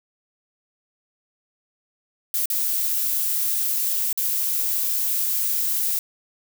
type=noise with dropouts; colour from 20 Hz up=violet; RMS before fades=-23 dBFS; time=2.34-5.99 s; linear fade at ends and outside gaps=1 ms; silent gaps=2.457-2.501 / 4.128-4.175 s; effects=none